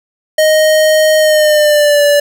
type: tone with pitch glide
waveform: square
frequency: 622.3 to 580.6 Hz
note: D#5 to D5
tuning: 0 to -20 cents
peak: -7 dBFS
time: 0.38-2.2 s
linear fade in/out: 5 ms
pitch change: -120 cents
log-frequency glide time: 1.18-2.03 s
effects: none